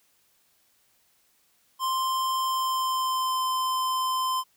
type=tone with pitch glide; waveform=square; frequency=1046.5 to 1033.9 Hz; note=C6 to C6; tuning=0 to -21 cents; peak=-25 dBFS; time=1.79-4.44 s; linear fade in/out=50 ms; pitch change=-21 cents; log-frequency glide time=2.37-3.42 s; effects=white hiss -66 dBFS RMS until 4.56 s